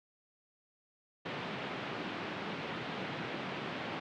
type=band-pass noise; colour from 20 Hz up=pink; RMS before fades=-40 dBFS; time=1.25-4 s; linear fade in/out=10 ms; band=140 to 3400 Hz; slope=24 dB/octave; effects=none